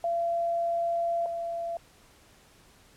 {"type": "tone pair in turn", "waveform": "sine", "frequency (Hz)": [681, 678], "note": ["F5", "E5"], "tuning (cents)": [-44, 49], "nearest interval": "unison", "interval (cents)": 7, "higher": "first", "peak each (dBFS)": [-25, -30], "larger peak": "first", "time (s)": [[0.04, 1.26], [1.26, 1.77]], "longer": "first", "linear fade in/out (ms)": 2, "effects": ["pink hiss -58 dBFS RMS until 2.96 s", "low-pass 12000 Hz 12 dB/octave"]}